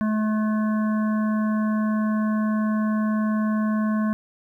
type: harmonic tone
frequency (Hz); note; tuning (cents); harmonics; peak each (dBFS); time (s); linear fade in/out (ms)
215.4; A3; -37; 1 / 3 / 5 / 7 / 8; -20 / -34 / -33 / -38 / -42; 0.01-4.13; 0
effects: 10-bit